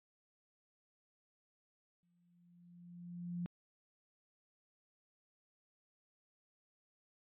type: tone with exponential growth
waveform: sine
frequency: 174.61 Hz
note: F3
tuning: in tune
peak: -36 dBFS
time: 2.03-3.46 s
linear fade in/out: 0 ms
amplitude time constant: 310 ms
effects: resampled to 8000 Hz